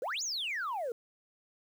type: exponential two-way sweep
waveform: sine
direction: up then down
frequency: 443.3 to 7040 to 443.3 Hz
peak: -31 dBFS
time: 0.02-0.92 s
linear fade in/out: 2 ms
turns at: 0.23 s
effects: tanh soft clip ceiling -30 dBFS + 10-bit